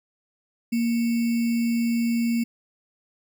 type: tone with sample-and-hold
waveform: sine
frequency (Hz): 233.1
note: A#3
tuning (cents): 0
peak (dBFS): -20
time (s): 0.72-2.44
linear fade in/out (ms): 10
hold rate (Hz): 2450
effects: none